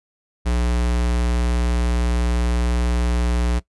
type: tone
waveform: square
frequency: 59.8 Hz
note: A#1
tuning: 45 cents sharp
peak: -18 dBFS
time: 0.45-3.6 s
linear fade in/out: 20 ms
effects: noise-tail reverb RT60 0.1 s tail -19 dB re dry + resampled to 24000 Hz